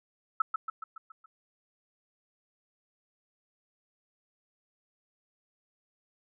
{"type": "tone with echo", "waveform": "sine", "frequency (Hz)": 1307, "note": "E6", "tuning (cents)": -15, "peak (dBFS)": -21, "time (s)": [0.4, 0.42], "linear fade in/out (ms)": 5, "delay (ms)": 140, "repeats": 6, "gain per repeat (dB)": -5, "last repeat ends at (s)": 1.26, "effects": []}